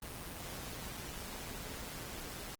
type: noise with amplitude modulation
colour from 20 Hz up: pink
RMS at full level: -42 dBFS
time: 0.02-2.55 s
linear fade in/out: 5 ms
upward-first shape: sine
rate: 173 Hz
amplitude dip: 60%
effects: Opus 24 kbps